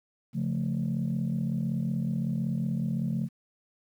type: chord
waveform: sine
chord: Db augmented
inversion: none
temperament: equal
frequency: 138.59 / 174.61 / 220 Hz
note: Db3 / F3 / A3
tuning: 0 / 0 / 0 cents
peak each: -30 dBFS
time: 0.33-3.29 s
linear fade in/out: 50 ms
effects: tanh soft clip ceiling -21 dBFS + 10-bit